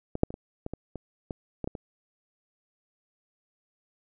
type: clicks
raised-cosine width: 2 ms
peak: -18 / -6 / -24 / -24 / -20 / -21 / -23 / -20 / -18 / -18 / -23 dBFS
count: 11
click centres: 0.154 / 0.234 / 0.305 / 0.341 / 0.664 / 0.736 / 0.957 / 1.308 / 1.643 / 1.675 / 1.752 s
effects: none